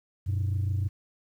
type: tone pair together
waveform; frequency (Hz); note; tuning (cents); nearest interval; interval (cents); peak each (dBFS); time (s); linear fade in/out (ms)
sine; 94.39 / 120.9; F#2 / B2; +35 / -36; major third; 429; -24 / -30; 0.26-0.89; 20
effects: tanh soft clip ceiling -22 dBFS + 10-bit